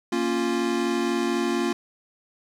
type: chord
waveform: square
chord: Bb minor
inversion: none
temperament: equal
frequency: 233.1 / 277.2 / 349.2 Hz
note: Bb3 / Db4 / F4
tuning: 0 / 0 / 0 cents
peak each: -28 / -29 / -26 dBFS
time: 0.12-1.73 s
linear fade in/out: 5 ms
effects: low-pass 8000 Hz 12 dB/octave + 9-bit